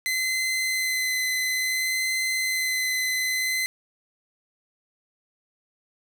sawtooth tone with vibrato, 2043 Hz, C7, 42 cents flat, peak -20 dBFS, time 0.06-3.66 s, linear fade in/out 0 ms, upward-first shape sine, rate 0.58 Hz, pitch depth 11 cents each way, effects none

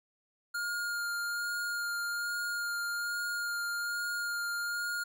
square tone with vibrato, 1414 Hz, F6, 21 cents sharp, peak -33 dBFS, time 0.54-5.04 s, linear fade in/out 10 ms, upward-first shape sine, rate 1.2 Hz, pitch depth 12 cents each way, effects none

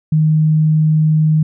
sine tone, 155.56 Hz, D#3, in tune, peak -9 dBFS, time 0.12-1.43 s, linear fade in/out 5 ms, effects none

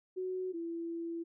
sine tone pair in turn, 370.5 / 335.1 Hz, F#4 / E4, +2 / +29 cents, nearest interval major second, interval 173 cents, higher first, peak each -34 / -36 dBFS, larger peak first, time 0.16-0.53 / 0.53-1.24 s, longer second, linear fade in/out 20 ms, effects none

